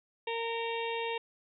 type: harmonic tone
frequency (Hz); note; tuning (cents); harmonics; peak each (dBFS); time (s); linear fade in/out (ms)
460.6; A#4; -21; 1 / 2 / 4 / 5 / 6 / 7 / 8; -35 / -37 / -45 / -43 / -41 / -47 / -45; 0.27-1.18; 5
effects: none